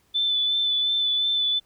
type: tone with vibrato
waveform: sine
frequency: 3507 Hz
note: A7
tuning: 6 cents flat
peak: -20 dBFS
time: 0.14-1.6 s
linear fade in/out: 20 ms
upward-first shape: sine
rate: 2.8 Hz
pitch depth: 20 cents each way
effects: pink hiss -64 dBFS RMS until 1.65 s